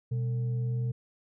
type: tone with frequency modulation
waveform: sine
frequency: 123.47 Hz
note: B2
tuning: in tune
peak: -27 dBFS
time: 0.11-0.92 s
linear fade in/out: 10 ms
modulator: 326 Hz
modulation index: 0.25
effects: none